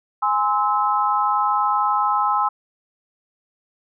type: chord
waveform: sine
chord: Ab augmented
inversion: none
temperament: just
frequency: 830.6 / 1038.3 / 1297.8 Hz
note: Ab5 / C6 / E6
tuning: 0 / -14 / -27 cents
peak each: -21 dBFS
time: 0.22-2.49 s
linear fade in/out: 10 ms
effects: none